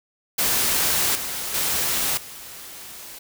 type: noise with level steps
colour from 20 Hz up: white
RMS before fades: -21 / -29 / -23 / -39 dBFS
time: 0.38-3.19 s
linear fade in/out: 10 ms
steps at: 1.15 / 1.54 / 2.17 s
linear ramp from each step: 5 ms
effects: none